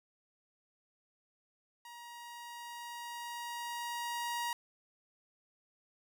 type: tone with level ramp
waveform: sawtooth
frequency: 949 Hz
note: A#5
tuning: 31 cents sharp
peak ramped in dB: -45 to -30 dBFS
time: 1.85-4.53 s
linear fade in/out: 2 ms
effects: none